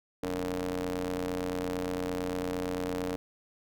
sawtooth ring-modulated tone, 88.8 Hz, F2, 29 cents sharp, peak -24 dBFS, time 0.23-3.16 s, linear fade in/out 0 ms, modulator 372 Hz, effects none

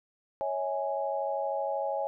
sine chord, C# minor, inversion none, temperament equal with one note detuned, 554.4 / 647.2 / 830.6 Hz, C#5 / E5 / G#5, 0 / -32 / 0 cents, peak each -32 / -34 / -33 dBFS, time 0.41-2.07 s, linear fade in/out 0 ms, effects none

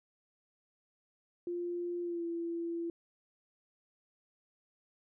sine tone with pitch glide, 349.2 to 337.5 Hz, F4 to E4, 0 to +41 cents, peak -34 dBFS, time 1.47-2.9 s, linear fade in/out 2 ms, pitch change -59 cents, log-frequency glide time 2.02-2.25 s, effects none

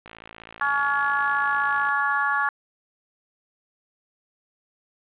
click train, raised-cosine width 0.3 ms, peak -24 dBFS, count 103, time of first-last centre 0.06-1.888 s, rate 55.8 Hz
harmonic tone, 282.3 Hz, C#4, 32 cents sharp, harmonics 3 / 4 / 5 / 6, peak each -28 / -25 / -26 / -25 dBFS, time 0.61-2.49 s, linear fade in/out 2 ms
effects resampled to 8000 Hz + 8-bit

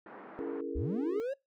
pink band-pass noise, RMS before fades -49 dBFS, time 0.06-0.61 s, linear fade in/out 2 ms, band 250 to 1600 Hz, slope 24 dB/octave
sine chord, A# half-diminished seventh, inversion first, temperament just, 279.7 / 335.6 / 419.5 / 466.2 Hz, C#4 / E4 / G#4 / A#4, +16 / +31 / +17 / 0 cents, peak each -40 dBFS, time 0.39-1.2 s, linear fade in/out 0 ms
triangle linear sweep, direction up, 43.34 to 565 Hz, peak -30 dBFS, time 0.75-1.34 s, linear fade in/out 10 ms
effects noise-tail reverb RT60 0.2 s tail -24 dB re dry

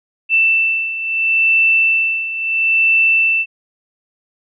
sine beating tone pair, 2664 / 2664.74 Hz, E7 / E7, +18 / +18 cents, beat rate 0.74 Hz, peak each -18 / -13 dBFS, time 0.29-3.46 s, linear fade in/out 50 ms, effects none

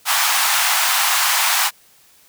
pink high-pass noise, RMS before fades -17 dBFS, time 0.05-1.71 s, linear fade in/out 50 ms, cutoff 770 Hz, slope 48 dB/octave, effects white hiss -52 dBFS RMS until 2.28 s

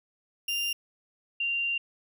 35% pulse / sine tone pair in turn, 2794 / 2775 Hz, F7 / F7, 0 / -12 cents, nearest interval unison, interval 12 cents, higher first, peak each -26 dBFS, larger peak neither, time 0.48-0.73 / 1.4-1.78 s, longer second, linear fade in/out 5 ms, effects none

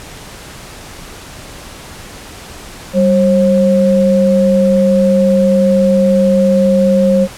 sine tone pair together, 194.3 / 536.7 Hz, G3 / C5, -15 / +44 cents, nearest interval octave + tritone, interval 1759 cents, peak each -10 dBFS, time 2.93-7.28 s, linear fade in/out 50 ms, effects pink hiss -32 dBFS RMS until 7.37 s + low-pass 11000 Hz 12 dB/octave

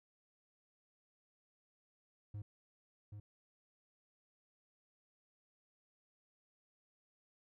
triangle tone with echo, 103.83 Hz, G#2, in tune, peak -40 dBFS, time 2.34-2.42 s, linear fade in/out 5 ms, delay 780 ms, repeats 1, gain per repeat -5 dB, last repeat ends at 3.2 s, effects none

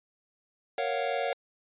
square chord, Gb major seventh, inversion first, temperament equal, 466.2 / 554.4 / 698.5 / 740 Hz, Bb4 / Db5 / F5 / Gb5, 0 / 0 / 0 / 0 cents, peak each -35 / -33 / -34 / -35 dBFS, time 0.78-1.33 s, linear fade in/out 2 ms, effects resampled to 8000 Hz

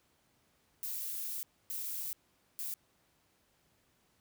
violet noise bursts at uneven times, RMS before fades -39 dBFS, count 3, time 0.83-1.43 / 1.7-2.13 / 2.59-2.74 s, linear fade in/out 0 ms, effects pink hiss -72 dBFS RMS until 4.2 s + high-pass 60 Hz 12 dB/octave

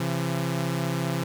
sawtooth tone pair together, 134.3 / 168.91 Hz, C3 / E3, +46 / +43 cents, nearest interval major third, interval 397 cents, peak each -24 dBFS, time 0-1.24 s, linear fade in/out 5 ms, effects none

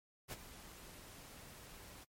pink noise with ADSR envelope, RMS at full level -43 dBFS, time 0.28-2.05 s, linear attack 42 ms, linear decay 31 ms, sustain -12 dB, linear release 19 ms, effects noise-tail reverb RT60 0.1 s tail -25 dB re dry + MP3 64 kbps

